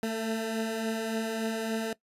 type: beating tone pair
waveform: 20% pulse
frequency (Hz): 220.1 / 223.6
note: A3 / A3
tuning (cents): +1 / +28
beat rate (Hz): 3.5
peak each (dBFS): -33 / -25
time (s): 0.03-1.93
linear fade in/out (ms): 2
effects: noise-tail reverb RT60 0.1 s tail -20 dB re dry + resampled to 32000 Hz

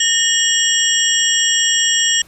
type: tone cluster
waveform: sine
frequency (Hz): 1827 / 2905 / 3255 / 5670 / 7580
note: A#6 / F#7 / G#7 / F8 / A#8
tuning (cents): -35 / -32 / -36 / +25 / +28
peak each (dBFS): -19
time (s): 0-2.22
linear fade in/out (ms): 5
effects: pink hiss -47 dBFS RMS until 2.27 s + resampled to 32000 Hz

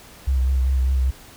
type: tone with vibrato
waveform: sine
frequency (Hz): 65.41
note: C2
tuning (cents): 0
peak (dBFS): -16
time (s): 0.27-1.11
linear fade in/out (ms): 10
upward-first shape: sine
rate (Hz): 5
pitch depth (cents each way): 38
effects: pink hiss -45 dBFS RMS until 1.36 s

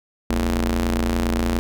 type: ring-modulated tone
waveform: sawtooth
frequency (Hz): 87.31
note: F2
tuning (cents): 0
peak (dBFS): -12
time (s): 0.3-1.59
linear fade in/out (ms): 0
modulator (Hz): 146
effects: none

